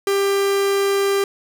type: tone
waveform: 45% pulse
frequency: 396.2 Hz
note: G4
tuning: 18 cents sharp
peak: -16 dBFS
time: 0.07-1.24 s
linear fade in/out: 2 ms
effects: none